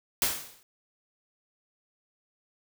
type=noise with exponential decay; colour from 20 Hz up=white; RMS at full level=-23 dBFS; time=0.22-0.63 s; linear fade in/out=1 ms; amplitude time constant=88 ms; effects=none